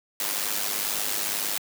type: noise with amplitude modulation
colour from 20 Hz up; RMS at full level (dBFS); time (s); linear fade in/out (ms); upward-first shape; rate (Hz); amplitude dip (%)
white; -25; 0.2-1.58; 2; sine; 102; 65
effects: high-pass 200 Hz 12 dB/octave